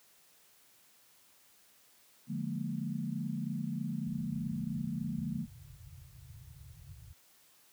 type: chord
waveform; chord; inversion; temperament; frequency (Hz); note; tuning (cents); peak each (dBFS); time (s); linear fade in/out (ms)
sine; Bb dominant seventh; first; just; 145.68 / 174.81 / 209.8 / 233.1; D3 / F3 / Ab3 / Bb3; -14 / +2 / +18 / 0; -39; 2.27-5.47; 50
type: low-pass noise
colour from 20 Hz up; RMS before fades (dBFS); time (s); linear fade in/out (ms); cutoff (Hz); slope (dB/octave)
pink; -47; 4.06-7.13; 5; 150; 96
effects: white hiss -64 dBFS RMS until 7.72 s + high-pass 80 Hz 12 dB/octave